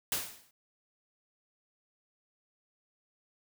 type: noise with exponential decay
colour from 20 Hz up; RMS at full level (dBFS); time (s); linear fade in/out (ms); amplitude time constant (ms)
white; -29; 0.12-0.51; 2; 83
effects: none